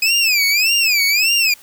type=tone with vibrato; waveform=25% pulse; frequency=2496 Hz; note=D#7; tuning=5 cents sharp; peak=-9 dBFS; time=0.02-1.54 s; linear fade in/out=5 ms; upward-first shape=sine; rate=1.7 Hz; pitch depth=200 cents each way; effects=white hiss -45 dBFS RMS until 1.62 s